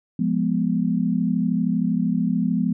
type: chord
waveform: sine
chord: F diminished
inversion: none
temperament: equal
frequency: 174.61 / 207.7 / 246.9 Hz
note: F3 / Ab3 / Cb4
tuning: 0 / 0 / 0 cents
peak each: -23 / -23 / -23 dBFS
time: 0.19-2.73 s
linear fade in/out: 5 ms
effects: none